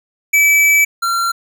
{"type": "tone pair in turn", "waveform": "square", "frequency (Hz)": [2303, 1369.4], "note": ["D7", "F6"], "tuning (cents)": [-34, -34], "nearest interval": "major sixth", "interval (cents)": 900, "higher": "first", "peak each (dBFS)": [-9, -15], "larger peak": "first", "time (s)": [[0.33, 0.85], [1.02, 1.32]], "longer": "first", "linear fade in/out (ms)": 10, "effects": []}